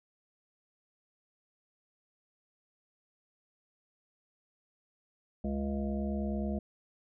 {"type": "harmonic tone with a mistuned harmonic", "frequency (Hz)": 69.3, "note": "C#2", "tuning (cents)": 0, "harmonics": [1, 3, 5, 7, 9, 10], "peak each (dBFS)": [-36, -33, -42, -45, -42, -47], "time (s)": [5.44, 6.59], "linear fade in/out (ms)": 5, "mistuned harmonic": 1, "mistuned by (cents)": -18, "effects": []}